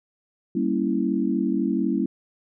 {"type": "chord", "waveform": "sine", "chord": "G diminished seventh", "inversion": "none", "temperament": "equal", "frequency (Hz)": [196, 233.1, 277.2, 329.6], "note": ["G3", "Bb3", "Db4", "Fb4"], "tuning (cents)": [0, 0, 0, 0], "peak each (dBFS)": -26, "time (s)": [0.55, 2.06], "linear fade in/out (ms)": 5, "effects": []}